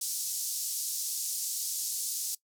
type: band-pass noise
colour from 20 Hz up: pink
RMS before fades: -34 dBFS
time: 0.01-2.35 s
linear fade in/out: 5 ms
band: 5400 to 14000 Hz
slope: 24 dB/octave
effects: noise-tail reverb RT60 0.1 s tail -20 dB re dry